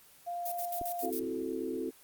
sine tone, 698 Hz, F5, 1 cent flat, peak -34 dBFS, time 0.26-1.11 s, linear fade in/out 20 ms
violet noise with tremolo, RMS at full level -38 dBFS, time 0.45-1.2 s, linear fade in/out 10 ms, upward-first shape square, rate 7.4 Hz, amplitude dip 80%
clicks, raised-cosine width 2 ms, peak -29 dBFS, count 2, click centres 0.813 / 0.816 s
sine chord, F# half-diminished seventh, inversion second, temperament equal, 261.6 / 329.6 / 370 / 440 Hz, C4 / E4 / F#4 / A4, 0 / 0 / 0 / 0 cents, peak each -38 dBFS, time 1.02-1.91 s, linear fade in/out 20 ms
effects white hiss -58 dBFS RMS until 2.03 s + Opus 24 kbps

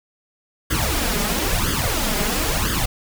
pink noise with flanger, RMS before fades -21 dBFS, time 0.7-2.86 s, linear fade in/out 10 ms, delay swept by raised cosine 0.61 to 4.91 ms, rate 1 Hz, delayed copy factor +0.8, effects none

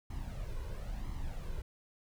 brown noise with flanger, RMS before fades -39 dBFS, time 0.1-1.62 s, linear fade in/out 5 ms, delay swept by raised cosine 0.96 to 2.06 ms, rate 0.99 Hz, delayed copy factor +0.65, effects none

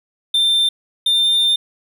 triangle tone pair in turn, 3579 / 3602 Hz, A7 / A7, +29 / +40 cents, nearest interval unison, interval 11 cents, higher second, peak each -11 dBFS, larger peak neither, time 0.34-0.69 / 1.06-1.56 s, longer second, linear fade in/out 5 ms, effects none

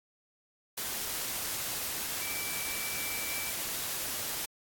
sine tone in noise, 2322 Hz, D7, 20 cents flat, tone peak -39 dBFS, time 2.21-3.51 s, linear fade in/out 10 ms, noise white, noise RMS -35 dBFS, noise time 0.77-4.46 s, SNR -7 dB, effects AAC 64 kbps

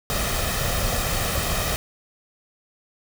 pink noise with comb filter, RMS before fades -24 dBFS, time 0.1-1.76 s, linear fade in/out 0 ms, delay 1.6 ms, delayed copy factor +0.55, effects none

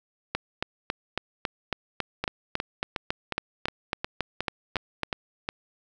two click trains, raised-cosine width 0.3 ms, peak -12 / -10 dBFS, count 10 / 18, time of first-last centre 2.24-5.489 / 0.35-5.033 s, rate 2.77 / 3.63 Hz, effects none

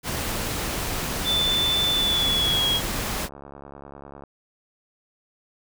pink noise, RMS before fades -28 dBFS, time 0.03-3.29 s, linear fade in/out 50 ms
sine tone with pitch glide, 3520 to 3303 Hz, A7 to G#7, 0 to -10 cents, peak -20 dBFS, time 1.24-2.81 s, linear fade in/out 50 ms, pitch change -110 cents, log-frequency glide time 1.92-2.66 s
click train, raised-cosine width 1 ms, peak -27 dBFS, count 124, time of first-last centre 2.48-4.237 s, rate 70 Hz
effects none

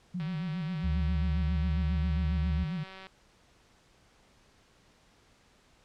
sine tone with vibrato, 166.4 Hz, E3, 17 cents sharp, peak -31 dBFS, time 0.14-2.84 s, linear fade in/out 10 ms, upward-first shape sine, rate 7.4 Hz, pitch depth 160 cents each way
click train, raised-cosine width 0.3 ms, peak -31 dBFS, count 546, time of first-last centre 0.2-3.068 s, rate 190 Hz
sine tone with pitch glide, 73.42 to 73.97 Hz, D2 to D2, 0 to +13 cents, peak -27 dBFS, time 0.83-2.65 s, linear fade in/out 20 ms, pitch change +13 cents, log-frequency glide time 1.39-1.62 s
effects pink hiss -63 dBFS RMS until 5.84 s + low-pass 7000 Hz 12 dB/octave

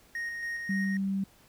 triangle tone with tremolo, 1864.7 Hz, A#6, in tune, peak -30 dBFS, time 0.15-0.97 s, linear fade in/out 2 ms, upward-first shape square, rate 3.6 Hz, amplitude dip 30%
sine tone, 194.7 Hz, G3, 12 cents flat, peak -27 dBFS, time 0.69-1.24 s, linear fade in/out 5 ms
effects pink hiss -60 dBFS RMS until 1.48 s

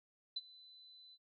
sine tone with ADSR envelope, 4011 Hz, B7, 26 cents sharp, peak -35 dBFS, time 0.36-1.18 s, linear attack 7 ms, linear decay 34 ms, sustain -22 dB, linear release 46 ms, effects none

